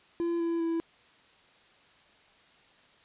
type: tone with pitch steps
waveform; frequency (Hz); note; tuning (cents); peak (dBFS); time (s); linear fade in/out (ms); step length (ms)
triangle; 340 / 335.5 / 331.1; F4 / E4 / E4; -46 / +31 / +8; -25; 0.2-0.8; 0; 200
effects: white hiss -60 dBFS RMS until 3.04 s + resampled to 8000 Hz